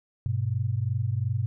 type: tone pair together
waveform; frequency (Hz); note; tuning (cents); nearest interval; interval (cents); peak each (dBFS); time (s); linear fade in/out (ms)
sine; 100.67 / 123.47; G2 / B2; +47 / 0; major third; 353; -27; 0.26-1.46; 0
effects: none

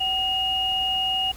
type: tone pair together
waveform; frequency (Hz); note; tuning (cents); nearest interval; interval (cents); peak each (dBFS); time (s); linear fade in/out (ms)
sine; 759 / 2862; F#5 / F7; +44 / +42; octave + major seventh; 2298; -28 / -22; 0-1.32; 10
effects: added 60 Hz sine -45 dBFS peak until 1.36 s + pink hiss -45 dBFS RMS until 1.36 s

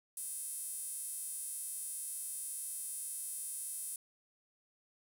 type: tone with high-pass filter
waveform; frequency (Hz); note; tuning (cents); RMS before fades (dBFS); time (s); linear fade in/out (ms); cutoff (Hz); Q
sawtooth; 523.3; C5; 0; -42; 0.17-3.96; 2; 9900; 5.5
effects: none

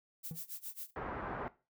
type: noise with tremolo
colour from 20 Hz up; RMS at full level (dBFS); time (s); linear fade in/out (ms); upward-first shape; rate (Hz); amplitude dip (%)
violet; -42; 0.23-0.91; 20; sine; 7.3; 95
type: tone with exponential decay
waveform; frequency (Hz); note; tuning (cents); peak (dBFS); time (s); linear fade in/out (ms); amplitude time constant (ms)
triangle; 160; D#3; +49; -35; 0.31-0.43; 2; 25
type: low-pass noise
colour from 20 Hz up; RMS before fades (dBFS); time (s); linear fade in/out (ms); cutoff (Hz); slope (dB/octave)
white; -41; 0.96-1.48; 0; 1400; 24
effects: noise-tail reverb RT60 0.3 s tail -17 dB re dry

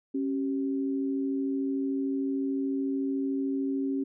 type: tone pair together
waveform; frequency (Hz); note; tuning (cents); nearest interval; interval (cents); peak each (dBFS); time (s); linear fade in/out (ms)
sine; 273.1 / 386.6; C#4 / G4; -26 / -24; tritone; 602; -27 / -35; 0.14-4.04; 10
effects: none

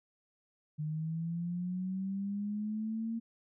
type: linear sweep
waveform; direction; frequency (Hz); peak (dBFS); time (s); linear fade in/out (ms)
sine; up; 150.7 to 230; -33; 0.78-3.2; 20
effects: none

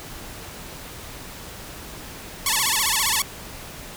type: tone with vibrato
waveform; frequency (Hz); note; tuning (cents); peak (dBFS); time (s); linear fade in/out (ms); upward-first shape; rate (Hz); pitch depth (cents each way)
5% pulse; 987.8; B5; 0; -7; 2.46-3.22; 2; sine; 15; 250
effects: pink hiss -38 dBFS RMS until 3.96 s

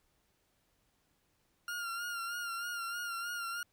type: tone with vibrato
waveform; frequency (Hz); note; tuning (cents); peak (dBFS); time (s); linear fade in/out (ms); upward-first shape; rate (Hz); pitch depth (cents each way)
40% pulse; 1400; F6; +4; -36; 1.68-3.63; 2; sine; 3.2; 45
effects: pink hiss -75 dBFS RMS until 3.72 s

